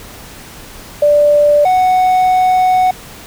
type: tone pair in turn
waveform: sine / triangle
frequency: 587.3 / 740 Hz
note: D5 / F#5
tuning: 0 / 0 cents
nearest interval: major third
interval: 400 cents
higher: second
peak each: -6 dBFS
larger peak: neither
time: 1.02-1.65 / 1.65-2.91 s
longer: second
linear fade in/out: 5 ms
effects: pink hiss -34 dBFS RMS until 3.26 s